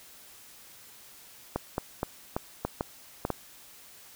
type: clicks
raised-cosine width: 1 ms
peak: -14 dBFS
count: 8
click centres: 1.56 / 1.781 / 2.031 / 2.365 / 2.65 / 2.809 / 3.251 / 3.303 s
effects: white hiss -52 dBFS RMS until 4.15 s